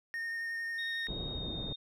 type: tone with vibrato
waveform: triangle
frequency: 1837 Hz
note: A#6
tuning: 26 cents flat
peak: -33 dBFS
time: 0.14-1.07 s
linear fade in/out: 0 ms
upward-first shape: sine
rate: 11 Hz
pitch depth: 12 cents each way
type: tone with pitch glide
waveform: sine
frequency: 3729 to 3680 Hz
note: A#7 to A#7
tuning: 0 to -23 cents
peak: -39 dBFS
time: 0.78-1.76 s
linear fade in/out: 10 ms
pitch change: -23 cents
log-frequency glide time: 1.33-1.48 s
type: low-pass noise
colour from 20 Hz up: pink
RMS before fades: -40 dBFS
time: 1.08-1.73 s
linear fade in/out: 5 ms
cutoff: 490 Hz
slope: 12 dB/octave
effects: none